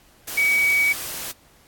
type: tone in noise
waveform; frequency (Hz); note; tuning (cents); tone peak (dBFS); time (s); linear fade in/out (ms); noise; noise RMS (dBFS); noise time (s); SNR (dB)
sine; 2265; C#7; +37; -16; 0.37-0.93; 10; white; -31; 0.27-1.32; +12
effects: pink hiss -55 dBFS RMS until 1.67 s + AAC 64 kbps